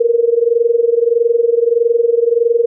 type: tone with amplitude modulation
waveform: sine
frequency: 468.2 Hz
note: A#4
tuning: 8 cents sharp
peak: -6 dBFS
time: 0-2.66 s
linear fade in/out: 10 ms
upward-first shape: sine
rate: 21.6 Hz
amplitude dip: 85%
effects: none